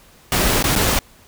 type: noise with dropouts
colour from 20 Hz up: pink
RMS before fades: -17 dBFS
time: 0.32-0.99 s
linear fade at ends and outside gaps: 2 ms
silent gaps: 0.627-0.64 / 0.755-0.76 s
effects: pink hiss -49 dBFS RMS until 1.27 s